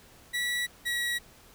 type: tone pair in turn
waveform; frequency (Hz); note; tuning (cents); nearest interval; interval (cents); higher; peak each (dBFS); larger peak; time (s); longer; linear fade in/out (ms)
30% pulse; 1945 / 1919.3; B6 / B6; -27 / -50; unison; 23; first; -25; neither; 0.33-0.67 / 0.85-1.19; neither; 20
effects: pink hiss -55 dBFS RMS until 1.54 s